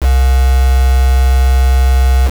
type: tone with quantisation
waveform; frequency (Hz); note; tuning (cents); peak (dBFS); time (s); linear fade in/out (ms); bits
sine; 64.8; C2; -16; -6; 0-2.31; 50; 3
effects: none